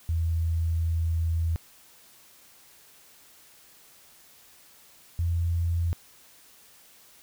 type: tone pair in turn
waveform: sine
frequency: 82.41 / 84.87 Hz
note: E2 / F2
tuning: 0 / -49 cents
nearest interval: minor second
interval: 51 cents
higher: second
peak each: -23 dBFS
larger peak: neither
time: 0.09-1.56 / 5.19-5.93 s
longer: first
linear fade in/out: 0 ms
effects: white hiss -55 dBFS RMS until 7.22 s